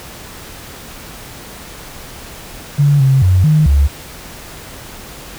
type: tone with pitch steps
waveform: sine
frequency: 143.8 / 133.9 / 92.2 / 153.9 / 70.6 Hz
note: D3 / C3 / F#2 / D#3 / C#2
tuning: -36 / +40 / -6 / -19 / +32 cents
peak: -7 dBFS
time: 2.78-3.88 s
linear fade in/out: 20 ms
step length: 220 ms
effects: pink hiss -33 dBFS RMS until 5.38 s